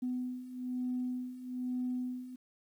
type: beating tone pair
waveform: sine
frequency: 250 / 251.1 Hz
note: B3 / B3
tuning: +21 / +29 cents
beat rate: 1.1 Hz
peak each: -39 / -35 dBFS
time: 0.02-2.36 s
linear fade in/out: 10 ms
effects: tanh soft clip ceiling -27 dBFS + 11-bit